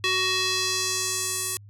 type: tone with band-pass filter sweep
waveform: square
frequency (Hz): 373.5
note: F#4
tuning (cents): +16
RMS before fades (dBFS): -26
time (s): 0.04-1.57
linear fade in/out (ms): 0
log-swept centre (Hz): 3200 to 10000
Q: 1.5
effects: added 102 Hz sine -44 dBFS peak until 1.69 s